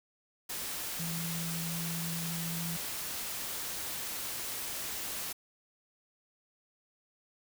sine tone in noise, 167.1 Hz, E3, 24 cents sharp, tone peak -36 dBFS, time 0.99-2.77 s, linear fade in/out 10 ms, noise white, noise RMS -38 dBFS, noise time 0.49-5.33 s, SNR -1 dB, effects none

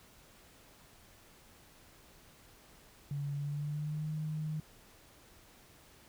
sine tone with pitch glide, 142.5 to 154.5 Hz, C#3 to D#3, +48 to -12 cents, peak -34 dBFS, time 3.11-4.6 s, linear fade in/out 2 ms, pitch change +140 cents, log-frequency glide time 3.35-4.09 s, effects pink hiss -60 dBFS RMS until 6.08 s

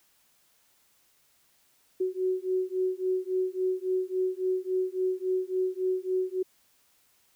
sine beating tone pair, 370 / 373.6 Hz, F#4 / F#4, 0 / +17 cents, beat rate 3.6 Hz, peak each -29 dBFS, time 2-6.43 s, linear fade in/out 10 ms, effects white hiss -66 dBFS RMS until 7.35 s

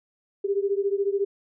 sine beating tone pair, 393.6 / 407.6 Hz, G4 / G#4, +7 / -32 cents, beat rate 14 Hz, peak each -24 / -26 dBFS, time 0.44-1.25 s, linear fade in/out 10 ms, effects none

